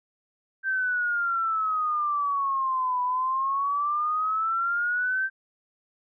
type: exponential two-way sweep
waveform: sine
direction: down then up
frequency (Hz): 1568 to 987.8 to 1568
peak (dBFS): -23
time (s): 0.63-5.3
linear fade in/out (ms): 50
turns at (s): 3.02
effects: none